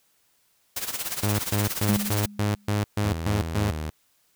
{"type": "noise with tremolo", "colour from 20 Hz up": "white", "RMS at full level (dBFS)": -28, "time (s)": [0.76, 2.26], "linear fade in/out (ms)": 5, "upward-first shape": "sine", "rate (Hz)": 17, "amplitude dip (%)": 75}
{"type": "tone bursts", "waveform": "sawtooth", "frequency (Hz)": 103.6, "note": "G#2", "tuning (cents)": -4, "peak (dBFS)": -18, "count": 9, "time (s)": [1.23, 3.71], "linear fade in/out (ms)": 5, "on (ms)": 160, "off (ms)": 130}
{"type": "tone with exponential decay", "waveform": "sine", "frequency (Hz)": 205.3, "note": "G#3", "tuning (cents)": -20, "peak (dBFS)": -21, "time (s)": [1.89, 2.77], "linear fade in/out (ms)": 2, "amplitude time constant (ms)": 190}
{"type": "tone with pitch glide", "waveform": "sawtooth", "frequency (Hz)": [81.9, 77.3], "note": ["E2", "D#2"], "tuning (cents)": [-11, -11], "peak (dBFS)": -25, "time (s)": [3.04, 3.9], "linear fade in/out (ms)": 0, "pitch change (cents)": -100, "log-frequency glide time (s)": [3.47, 3.78]}
{"effects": ["white hiss -66 dBFS RMS until 4.35 s"]}